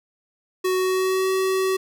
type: tone with pitch glide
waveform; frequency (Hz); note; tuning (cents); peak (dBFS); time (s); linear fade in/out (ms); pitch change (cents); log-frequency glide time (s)
square; 371.2 to 379.2; F#4 to F#4; +6 to +43; -20; 0.64-1.77; 10; +37; 0.75-1.3
effects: none